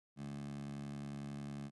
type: tone with high-pass filter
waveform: 15% pulse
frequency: 71 Hz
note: C#2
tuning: 42 cents sharp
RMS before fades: -45 dBFS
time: 0.16-1.71 s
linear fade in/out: 50 ms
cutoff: 170 Hz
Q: 4.4
effects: resampled to 24000 Hz